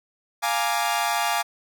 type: chord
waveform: sawtooth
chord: Bb dominant seventh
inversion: second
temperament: equal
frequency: 698.5 / 830.6 / 932.3 / 1174.7 Hz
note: F5 / Ab5 / Bb5 / D6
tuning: 0 / 0 / 0 / 0 cents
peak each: -23 / -22 / -26 / -25 dBFS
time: 0.42-1.43 s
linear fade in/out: 20 ms
effects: none